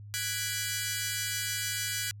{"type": "chord", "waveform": "10% pulse", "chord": "G# half-diminished seventh", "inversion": "third", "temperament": "equal", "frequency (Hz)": [1480, 1661.2, 1975.5, 2349], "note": ["F#6", "G#6", "B6", "D7"], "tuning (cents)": [0, 0, 0, 0], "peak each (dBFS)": -28, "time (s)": [0.14, 2.11], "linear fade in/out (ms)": 0, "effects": ["added 103 Hz sine -43 dBFS peak until 2.2 s"]}